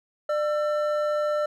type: tone pair together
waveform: triangle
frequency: 598 / 1342.5 Hz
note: D5 / E6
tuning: +31 / +31 cents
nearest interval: octave + major second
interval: 1400 cents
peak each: -21 / -29 dBFS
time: 0.29-1.46 s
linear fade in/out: 5 ms
effects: none